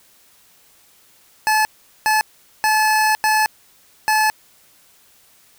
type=tone bursts at uneven times; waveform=25% pulse; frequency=863 Hz; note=A5; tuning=34 cents flat; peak=-10 dBFS; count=5; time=1.47-1.65 / 2.06-2.21 / 2.64-3.15 / 3.24-3.46 / 4.08-4.3 s; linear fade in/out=0 ms; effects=white hiss -53 dBFS RMS until 5.58 s